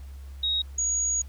sine tone pair in turn, 3779 / 6719 Hz, A#7 / G#8, +23 / +19 cents, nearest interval minor seventh, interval 996 cents, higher second, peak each -23 dBFS, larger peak neither, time 0.43-0.62 / 0.78-1.22 s, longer second, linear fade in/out 5 ms, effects added 68 Hz sine -38 dBFS peak until 1.28 s + pink hiss -58 dBFS RMS until 1.28 s

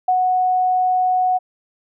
sine tone with ADSR envelope, 737 Hz, F#5, 7 cents flat, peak -12 dBFS, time 0.08-1.39 s, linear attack 6 ms, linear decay 69 ms, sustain -2 dB, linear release 25 ms, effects none

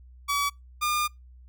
sawtooth tone pair in turn, 1141 / 1208.5 Hz, C#6 / D6, +50 / +49 cents, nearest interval minor second, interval 99 cents, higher second, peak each -20 dBFS, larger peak neither, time 0.28-0.5 / 0.81-1.08 s, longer second, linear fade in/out 20 ms, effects noise-tail reverb RT60 0.2 s tail -26 dB re dry + added 62 Hz sine -47 dBFS peak until 1.48 s

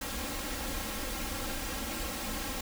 pink noise with comb filter, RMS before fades -36 dBFS, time 0.01-2.61 s, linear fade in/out 5 ms, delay 3.7 ms, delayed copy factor +0.85, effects none

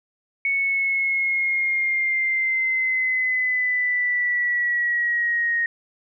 sine linear sweep, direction down, 2217 to 1864.7 Hz, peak -19 dBFS, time 0.45-5.66 s, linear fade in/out 2 ms, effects none

